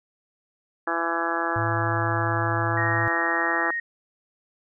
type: harmonic tone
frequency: 167.6 Hz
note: E3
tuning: 29 cents sharp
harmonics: 2 / 3 / 4 / 5 / 6 / 7 / 8 / 9 / 10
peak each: -31 / -35 / -32 / -31 / -33 / -31 / -31 / -35 / -30 dBFS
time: 0.87-3.71 s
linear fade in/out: 5 ms
type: tone with pitch glide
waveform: sine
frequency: 110 to 110.64 Hz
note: A2 to A2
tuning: 0 to +10 cents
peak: -26 dBFS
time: 1.56-3.08 s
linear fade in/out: 0 ms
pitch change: +10 cents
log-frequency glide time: 2.38-2.59 s
type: tone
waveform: sine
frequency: 1864.7 Hz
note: A#6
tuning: in tune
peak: -25 dBFS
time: 2.77-3.8 s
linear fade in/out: 5 ms
effects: none